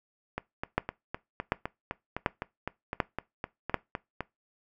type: two click trains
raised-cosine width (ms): 0.5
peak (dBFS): -17 / -9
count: 16 / 5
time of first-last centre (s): 0.38-4.207 / 0.78-3.743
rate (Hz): 3.92 / 1.35
effects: noise-tail reverb RT60 0.2 s tail -21 dB re dry